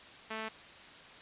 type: tone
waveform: 5% pulse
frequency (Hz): 220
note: A3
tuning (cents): 0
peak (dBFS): -26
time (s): 0.3-0.49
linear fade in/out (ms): 10
effects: white hiss -52 dBFS RMS until 1.21 s + resampled to 8000 Hz